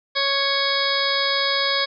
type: harmonic tone with a mistuned harmonic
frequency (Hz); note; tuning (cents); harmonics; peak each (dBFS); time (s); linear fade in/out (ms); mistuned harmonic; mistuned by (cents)
554.4; C#5; 0; 1 / 2 / 3 / 4 / 6 / 7 / 8 / 9; -27 / -27 / -27 / -27 / -27 / -27 / -27 / -27; 0.15-1.86; 20; 7; -21
effects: none